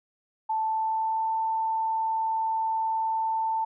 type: tone with pitch glide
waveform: sine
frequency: 880 to 890.2 Hz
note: A5 to A5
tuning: 0 to +20 cents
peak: -24 dBFS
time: 0.49-3.65 s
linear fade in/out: 10 ms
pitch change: +20 cents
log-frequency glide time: 0.64-1.35 s
effects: none